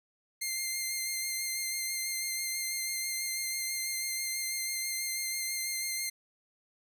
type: tone with vibrato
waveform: 10% pulse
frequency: 2100 Hz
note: C7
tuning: 6 cents sharp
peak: -23 dBFS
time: 0.41-6.1 s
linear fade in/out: 10 ms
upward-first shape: sine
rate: 6.1 Hz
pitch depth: 19 cents each way
effects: none